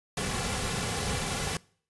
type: noise with comb filter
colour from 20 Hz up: pink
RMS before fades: -31 dBFS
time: 0.17-1.57 s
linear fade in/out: 2 ms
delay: 3.2 ms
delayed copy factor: -0.55
effects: noise-tail reverb RT60 0.5 s tail -23 dB re dry + resampled to 24000 Hz